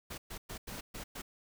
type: noise bursts at uneven times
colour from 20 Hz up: pink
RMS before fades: -43 dBFS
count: 6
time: 0.1-0.18 / 0.3-0.38 / 0.49-0.58 / 0.67-0.81 / 0.94-1.04 / 1.15-1.22 s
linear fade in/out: 10 ms
effects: none